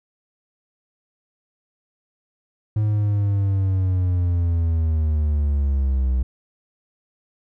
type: linear sweep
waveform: triangle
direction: down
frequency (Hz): 107.5 to 62.4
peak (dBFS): -15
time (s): 2.76-6.23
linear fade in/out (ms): 5
effects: none